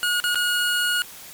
25% pulse tone with dropouts, 1443 Hz, F#6, 44 cents flat, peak -16 dBFS, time 0.03-1.02 s, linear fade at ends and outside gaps 0 ms, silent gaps 0.201-0.24 / 0.346-0.356 s, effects white hiss -41 dBFS RMS until 1.33 s + MP3 96 kbps

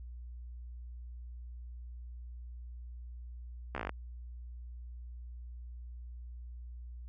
slowing click train, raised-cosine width 0.5 ms, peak -21 dBFS, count 9, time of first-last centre 3.75-3.894 s, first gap 14 ms, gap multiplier 1.07, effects added 60 Hz sine -43 dBFS peak until 7.08 s

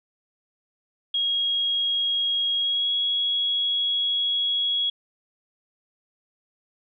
sine tone with pitch glide, 3285 to 3331 Hz, G#7 to G#7, -20 to +4 cents, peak -21 dBFS, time 1.14-4.9 s, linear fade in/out 5 ms, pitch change +24 cents, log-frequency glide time 2.57-2.91 s, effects none

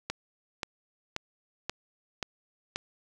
click train, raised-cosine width 0.2 ms, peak -14 dBFS, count 6, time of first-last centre 0.1-2.76 s, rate 1.88 Hz, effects none

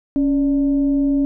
sine tone with frequency modulation, 278.9 Hz, C#4, 11 cents sharp, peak -14 dBFS, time 0.16-1.25 s, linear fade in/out 0 ms, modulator 312 Hz, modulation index 0.3, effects none

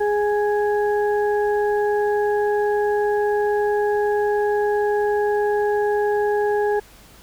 harmonic tone, 415.3 Hz, G#4, in tune, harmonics 1 / 2 / 4, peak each -18 / -24 / -30 dBFS, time 0-6.8 s, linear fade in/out 10 ms, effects added 50 Hz sine -51 dBFS peak until 7.22 s + pink hiss -48 dBFS RMS until 7.22 s

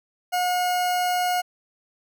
40% pulse tone, 721 Hz, F#5, 45 cents flat, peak -20 dBFS, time 0.32-1.42 s, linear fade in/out 20 ms, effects none

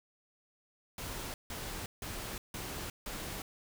pink noise bursts, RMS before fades -41 dBFS, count 5, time 0.98-3.42 s, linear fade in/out 2 ms, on 360 ms, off 160 ms, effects none

